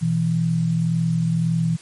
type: tone pair together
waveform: sine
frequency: 123.47 / 165.28 Hz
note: B2 / E3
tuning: 0 / +5 cents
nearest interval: perfect fourth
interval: 505 cents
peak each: -24 / -18 dBFS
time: 0.01-1.77 s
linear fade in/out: 20 ms
effects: white hiss -45 dBFS RMS until 1.81 s + MP3 48 kbps